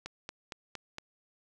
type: click train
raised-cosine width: 0.2 ms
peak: -22 dBFS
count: 5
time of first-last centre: 0.06-0.984 s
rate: 4.33 Hz
effects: none